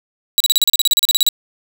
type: tone bursts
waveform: sawtooth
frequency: 3900 Hz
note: B7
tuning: 23 cents flat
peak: -7 dBFS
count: 16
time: 0.38-1.288 s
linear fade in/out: 0 ms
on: 23 ms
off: 36 ms
effects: none